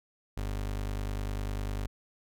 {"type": "tone", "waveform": "30% pulse", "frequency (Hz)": 50, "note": "G1", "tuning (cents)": 35, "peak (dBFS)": -29, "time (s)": [0.37, 1.87], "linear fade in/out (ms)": 5, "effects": []}